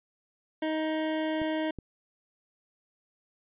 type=tone; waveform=25% pulse; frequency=313.7 Hz; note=D#4; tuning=14 cents sharp; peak=-24 dBFS; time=0.62-1.71 s; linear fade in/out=5 ms
type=clicks; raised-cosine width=3 ms; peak=-27 / -26 dBFS; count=2; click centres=1.417 / 1.787 s
effects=resampled to 8000 Hz